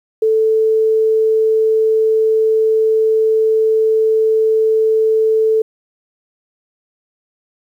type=tone; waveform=sine; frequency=440 Hz; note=A4; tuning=in tune; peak=-10 dBFS; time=0.22-5.62 s; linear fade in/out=5 ms; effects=8-bit

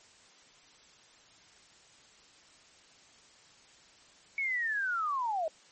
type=linear sweep; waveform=sine; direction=down; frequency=2236 to 610 Hz; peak=-29 dBFS; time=4.38-5.48 s; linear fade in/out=2 ms; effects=white hiss -59 dBFS RMS until 5.71 s + MP3 32 kbps

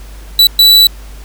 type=tone bursts at uneven times; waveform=45% pulse; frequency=3951 Hz; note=B7; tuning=in tune; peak=-3 dBFS; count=2; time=0.39-0.47 / 0.59-0.87 s; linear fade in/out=2 ms; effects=added 50 Hz sine -28 dBFS peak until 1.24 s + pink hiss -39 dBFS RMS until 1.24 s

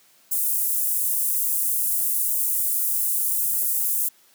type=high-pass noise; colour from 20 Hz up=pink; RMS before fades=-23 dBFS; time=0.31-4.09 s; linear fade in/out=10 ms; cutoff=10000 Hz; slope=24 dB/octave; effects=white hiss -57 dBFS RMS until 4.34 s + high-pass 150 Hz 12 dB/octave

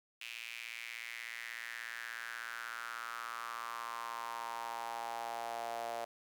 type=tone with high-pass filter sweep; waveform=sawtooth; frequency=116.54 Hz; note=A#2; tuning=in tune; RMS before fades=-43 dBFS; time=0.21-6.05 s; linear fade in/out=5 ms; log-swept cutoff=2600 to 650 Hz; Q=4.8; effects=none

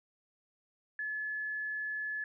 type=tone; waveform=sine; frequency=1716 Hz; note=A6; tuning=44 cents flat; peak=-34 dBFS; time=0.99-2.24 s; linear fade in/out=2 ms; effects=none

